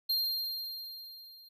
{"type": "tone with level ramp", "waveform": "square", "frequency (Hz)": 4195, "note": "C8", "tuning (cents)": 4, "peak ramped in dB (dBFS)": [-27, -53], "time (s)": [0.09, 1.49], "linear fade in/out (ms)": 10, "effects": []}